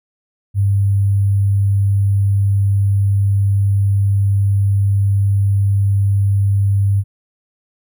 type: tone with sample-and-hold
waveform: sine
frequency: 99.4 Hz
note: G2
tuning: 25 cents sharp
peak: -11 dBFS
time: 0.54-7.04 s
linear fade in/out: 50 ms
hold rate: 11025 Hz
effects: none